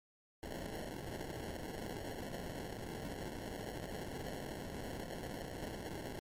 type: noise with sample-and-hold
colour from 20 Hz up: blue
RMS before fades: -44 dBFS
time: 0.43-6.19 s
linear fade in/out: 0 ms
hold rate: 1225 Hz
effects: MP3 64 kbps